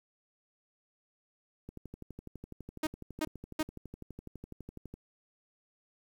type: click train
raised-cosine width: 3 ms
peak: -31 dBFS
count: 40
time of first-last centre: 1.69-4.94 s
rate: 12 Hz
type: tone bursts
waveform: sawtooth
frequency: 311.1 Hz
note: D#4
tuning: in tune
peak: -26 dBFS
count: 3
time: 2.83-3.63 s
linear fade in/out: 5 ms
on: 40 ms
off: 340 ms
effects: 10-bit